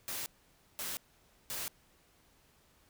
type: noise bursts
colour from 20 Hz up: white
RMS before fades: -39 dBFS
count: 3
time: 0.08-1.68 s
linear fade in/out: 0 ms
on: 180 ms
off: 530 ms
effects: pink hiss -67 dBFS RMS until 2.89 s